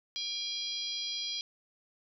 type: harmonic tone with a mistuned harmonic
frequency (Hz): 815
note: G#5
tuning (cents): -33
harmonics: 3 / 4 / 5 / 6 / 7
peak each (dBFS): -47 / -37 / -40 / -39 / -45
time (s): 0.16-1.41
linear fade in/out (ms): 0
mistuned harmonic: 3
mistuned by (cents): -47
effects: none